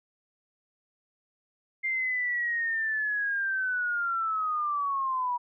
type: linear sweep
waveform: sine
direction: down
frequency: 2107 to 962 Hz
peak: -26 dBFS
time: 1.83-5.38 s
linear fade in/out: 20 ms
effects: none